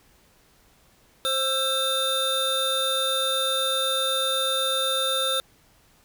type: tone cluster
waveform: square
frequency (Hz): 528 / 1336 / 3628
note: C5 / E6 / A#7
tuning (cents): +16 / +23 / -48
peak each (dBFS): -29 / -30 / -25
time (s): 1.25-5.4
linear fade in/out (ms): 0
effects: pink hiss -59 dBFS RMS until 6.04 s